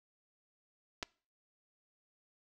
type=clicks; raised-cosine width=0.2 ms; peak=-21 dBFS; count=2; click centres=1.027 / 1.03 s; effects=noise-tail reverb RT60 0.4 s tail -23 dB re dry